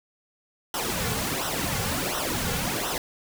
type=noise with flanger; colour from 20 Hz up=pink; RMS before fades=-28 dBFS; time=0.74-2.98 s; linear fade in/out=2 ms; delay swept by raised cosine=0.43 to 3.23 ms; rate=1.4 Hz; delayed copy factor=-0.75; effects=none